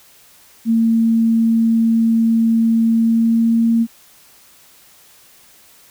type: tone with pitch glide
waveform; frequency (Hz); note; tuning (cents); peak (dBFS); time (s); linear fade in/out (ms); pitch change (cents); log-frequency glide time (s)
sine; 227.2 to 229.6; A#3 to A#3; -44 to -26; -11; 0.65-3.87; 50; +18; 2.9-3.71
effects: white hiss -48 dBFS RMS until 5.9 s